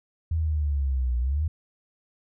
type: linear two-way sweep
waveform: sine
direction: down then up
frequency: 82.41 to 59.4 to 81.9 Hz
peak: -22 dBFS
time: 0.31-1.48 s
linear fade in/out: 5 ms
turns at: 1.19 s
effects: none